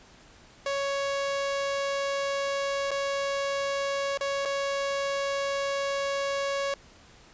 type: tone with dropouts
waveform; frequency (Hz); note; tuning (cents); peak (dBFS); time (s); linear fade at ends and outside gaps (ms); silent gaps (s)
sawtooth; 556; C#5; +5; -23; 0.66-6.74; 2; 2.908-2.914 / 4.175-4.209 / 4.452-4.456
effects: pink hiss -54 dBFS RMS until 7.33 s + resampled to 16000 Hz